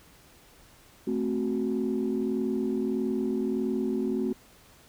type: chord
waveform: sine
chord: F# diminished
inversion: first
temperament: equal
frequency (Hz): 220 / 261.6 / 370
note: A3 / C4 / F#4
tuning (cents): 0 / 0 / 0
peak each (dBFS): -29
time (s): 1.07-4.33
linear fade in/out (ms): 5
effects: tanh soft clip ceiling -19 dBFS + pink hiss -56 dBFS RMS until 4.88 s